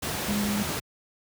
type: tone in noise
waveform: sine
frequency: 205.5 Hz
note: G#3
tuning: 18 cents flat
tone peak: -25 dBFS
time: 0.28-0.63 s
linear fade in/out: 10 ms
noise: pink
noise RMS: -30 dBFS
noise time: 0.02-0.8 s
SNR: +2 dB
effects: high-pass 80 Hz 12 dB/octave